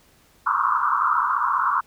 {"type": "band-pass noise", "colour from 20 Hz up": "pink", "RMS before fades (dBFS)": -21, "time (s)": [0.46, 1.81], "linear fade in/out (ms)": 10, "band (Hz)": [970, 1400], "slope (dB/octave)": 96, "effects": ["pink hiss -57 dBFS RMS until 1.86 s"]}